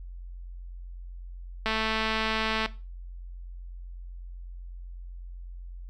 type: click train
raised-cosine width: 0.3 ms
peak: -12 dBFS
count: 221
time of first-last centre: 1.66-2.66 s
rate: 220 Hz
effects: noise-tail reverb RT60 0.3 s tail -17 dB re dry + added 44 Hz sine -38 dBFS peak until 5.89 s

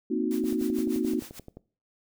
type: chord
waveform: sine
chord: C half-diminished seventh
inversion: third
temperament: equal with one note detuned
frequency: 233.1 / 261.6 / 311.1 / 368.1 Hz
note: Bb3 / C4 / Eb4 / Gb4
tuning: 0 / 0 / 0 / -9 cents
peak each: -30 dBFS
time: 0.1-1.2 s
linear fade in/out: 10 ms
type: noise with tremolo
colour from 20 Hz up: white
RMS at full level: -43 dBFS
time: 0.31-1.39 s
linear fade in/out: 0 ms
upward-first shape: sine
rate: 6.7 Hz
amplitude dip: 90%
type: click train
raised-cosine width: 2 ms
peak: -29 dBFS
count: 14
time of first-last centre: 0.44-1.57 s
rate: 11.5 Hz
effects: noise-tail reverb RT60 0.4 s tail -20 dB re dry

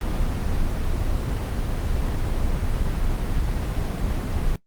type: noise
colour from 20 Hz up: brown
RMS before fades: -23 dBFS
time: 0.01-4.56 s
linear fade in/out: 2 ms
effects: noise-tail reverb RT60 0.1 s tail -18 dB re dry + Opus 24 kbps

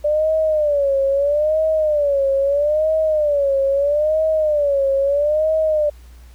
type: tone with vibrato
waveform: sine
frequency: 587.3 Hz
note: D5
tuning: in tune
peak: -14 dBFS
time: 0.04-5.9 s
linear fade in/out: 10 ms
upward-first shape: sine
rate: 0.77 Hz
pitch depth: 130 cents each way
effects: added 60 Hz sine -39 dBFS peak until 6.34 s + pink hiss -53 dBFS RMS until 6.34 s

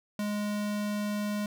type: tone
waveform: square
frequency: 207.7 Hz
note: G#3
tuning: in tune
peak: -30 dBFS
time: 0.19-1.46 s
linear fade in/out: 2 ms
effects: none

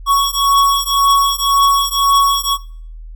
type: beating tone pair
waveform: square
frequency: 1114 / 1115.9 Hz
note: C#6 / C#6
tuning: +8 / +11 cents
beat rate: 1.9 Hz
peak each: -14 dBFS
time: 0.06-2.58 s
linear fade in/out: 50 ms
effects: noise-tail reverb RT60 0.5 s tail -19 dB re dry + added 40 Hz sine -29 dBFS peak until 3.15 s

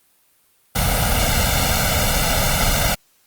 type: noise with comb filter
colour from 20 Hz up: pink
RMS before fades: -18 dBFS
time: 0.75-2.95 s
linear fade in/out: 10 ms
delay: 1.4 ms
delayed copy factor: +0.9
effects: white hiss -59 dBFS RMS until 3.26 s + Opus 32 kbps

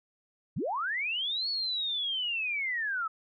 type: linear two-way sweep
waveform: sine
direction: up then down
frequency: 91 to 4440 to 1267 Hz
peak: -29 dBFS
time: 0.56-3.08 s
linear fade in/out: 10 ms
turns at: 1.49 s
effects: none

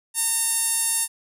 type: tone with band-pass filter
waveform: sawtooth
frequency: 913 Hz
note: A#5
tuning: 36 cents flat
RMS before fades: -23 dBFS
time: 0.14-1.08 s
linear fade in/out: 50 ms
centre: 10000 Hz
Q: 4.2
effects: none

